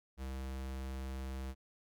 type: tone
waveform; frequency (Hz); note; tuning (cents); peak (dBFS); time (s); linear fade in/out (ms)
square; 66; C2; +16; -40; 0.17-1.55; 50
effects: none